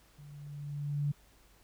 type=tone with level ramp; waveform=sine; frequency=144.9 Hz; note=D3; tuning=23 cents flat; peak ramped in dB=-49 to -27 dBFS; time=0.18-1.12 s; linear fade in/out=10 ms; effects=added 50 Hz sine -64 dBFS peak until 1.63 s + pink hiss -64 dBFS RMS until 1.63 s